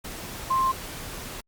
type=tone in noise; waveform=sine; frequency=1053 Hz; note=C6; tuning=11 cents sharp; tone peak=-20 dBFS; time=0.5-0.72 s; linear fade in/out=10 ms; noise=pink; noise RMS=-37 dBFS; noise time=0.04-1.41 s; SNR=+14 dB; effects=Opus 48 kbps